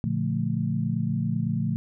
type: chord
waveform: sine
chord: Bb major seventh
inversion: none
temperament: equal with one note detuned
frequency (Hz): 116.54 / 144.48 / 174.61 / 220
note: Bb2 / D3 / F3 / A3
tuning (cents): 0 / -28 / 0 / 0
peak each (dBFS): -29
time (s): 0.04-1.76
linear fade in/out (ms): 0
effects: none